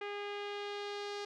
sawtooth tone with low-pass filter sweep, 408.4 Hz, G#4, 29 cents flat, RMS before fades -41 dBFS, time 0.01-1.25 s, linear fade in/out 5 ms, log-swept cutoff 2500 to 4900 Hz, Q 1.9, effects none

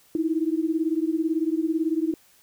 sine beating tone pair, 314 / 332 Hz, D#4 / E4, +16 / +12 cents, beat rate 18 Hz, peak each -24 / -25 dBFS, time 0.15-2.14 s, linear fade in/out 2 ms, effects white hiss -58 dBFS RMS until 2.42 s

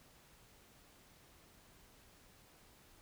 silence, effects pink hiss -64 dBFS RMS until 3.01 s

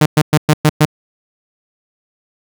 sawtooth tone bursts, 152.2 Hz, D#3, 38 cents flat, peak -3 dBFS, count 6, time 0.01-0.854 s, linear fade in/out 5 ms, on 49 ms, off 110 ms, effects none

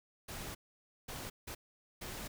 pink noise bursts at uneven times, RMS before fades -44 dBFS, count 4, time 0.28-0.55 / 1.08-1.3 / 1.47-1.55 / 2.01-2.28 s, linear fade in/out 10 ms, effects none

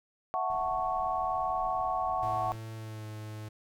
sine chord, F# minor seventh, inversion third, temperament equal, 659.3 / 740 / 880 / 1108.7 Hz, E5 / F#5 / A5 / C#6, 0 / 0 / 0 / 0 cents, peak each -37 / -31 / -37 / -33 dBFS, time 0.34-2.52 s, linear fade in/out 0 ms
brown noise, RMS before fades -49 dBFS, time 0.5-2.56 s, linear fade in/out 2 ms
45% pulse tone with pitch glide, 111.2 to 107.72 Hz, A2 to A2, +19 to -36 cents, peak -39 dBFS, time 2.22-3.49 s, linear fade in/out 10 ms, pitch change -55 cents, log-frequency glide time 2.75-3.07 s
effects none

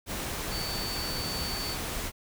sine tone in noise, 4500 Hz, C#8, 25 cents sharp, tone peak -35 dBFS, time 0.49-1.77 s, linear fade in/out 50 ms, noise pink, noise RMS -34 dBFS, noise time 0.06-2.12 s, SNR -4 dB, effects none

